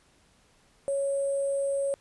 sine tone with sample-and-hold, 554.4 Hz, C#5, in tune, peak -25 dBFS, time 0.88-1.94 s, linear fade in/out 0 ms, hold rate 8820 Hz, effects pink hiss -63 dBFS RMS until 2 s + resampled to 24000 Hz

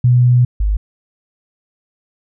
sine tone pair in turn, 123.47 / 51.27 Hz, B2 / G#1, 0 / -22 cents, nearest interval octave + minor third, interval 1522 cents, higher first, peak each -7 / -12 dBFS, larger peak first, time 0.04-0.45 / 0.6-0.77 s, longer first, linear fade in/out 5 ms, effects none

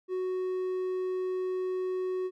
triangle tone, 370 Hz, F#4, in tune, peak -27 dBFS, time 0.08-2.31 s, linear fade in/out 50 ms, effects none

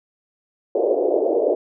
pink band-pass noise, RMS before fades -19 dBFS, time 0.75-1.55 s, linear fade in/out 5 ms, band 350 to 640 Hz, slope 48 dB/octave, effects none

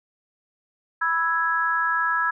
sine chord, E major, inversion second, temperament equal, 987.8 / 1318.5 / 1661.2 Hz, B5 / E6 / G#6, 0 / 0 / 0 cents, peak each -27 / -24 / -23 dBFS, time 1.01-2.31 s, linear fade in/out 10 ms, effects none

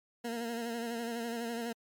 20% pulse tone with vibrato, 233.1 Hz, A#3, in tune, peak -30 dBFS, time 0.24-1.73 s, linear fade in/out 10 ms, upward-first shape sine, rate 12 Hz, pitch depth 43 cents each way, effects MP3 96 kbps

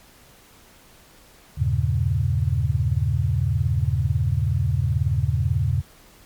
sine chord, E diminished seventh, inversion none, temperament equal with one note detuned, 80.29 / 98 / 116.54 / 138.59 Hz, E2 / G2 / Bb2 / Db3, -45 / 0 / 0 / 0 cents, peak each -24 dBFS, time 1.57-5.82 s, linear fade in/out 20 ms, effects pink hiss -51 dBFS RMS until 6.25 s + MP3 96 kbps

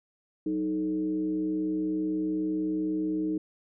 sine tone with frequency modulation, 311.1 Hz, D#4, in tune, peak -26 dBFS, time 0.46-3.38 s, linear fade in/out 5 ms, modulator 124 Hz, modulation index 0.54, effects none

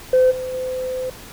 sine tone with level steps, 512 Hz, C5, 38 cents flat, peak -9 / -24 / -22 dBFS, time 0.13-1.1 s, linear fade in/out 5 ms, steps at 0.3 / 0.53 s, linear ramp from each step 20 ms, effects tanh soft clip ceiling -8 dBFS + pink hiss -39 dBFS RMS until 1.32 s

